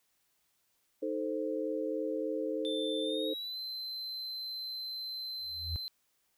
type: chord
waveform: sine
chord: A diminished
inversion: second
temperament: equal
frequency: 311.1 / 440 / 523.3 Hz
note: Eb4 / A4 / C5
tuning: 0 / 0 / 0 cents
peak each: -36 dBFS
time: 1.02-3.34 s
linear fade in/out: 10 ms
type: tone with pitch glide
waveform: triangle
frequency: 3553 to 4081 Hz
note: A7 to C8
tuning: +16 to -44 cents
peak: -36 dBFS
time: 2.65-5.88 s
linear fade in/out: 0 ms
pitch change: +240 cents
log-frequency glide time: 3.02-3.58 s
type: tone with exponential growth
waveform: sine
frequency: 82.2 Hz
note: E2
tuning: 4 cents flat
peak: -30 dBFS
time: 5.39-5.76 s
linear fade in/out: 0 ms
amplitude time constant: 80 ms
effects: white hiss -75 dBFS RMS until 6.37 s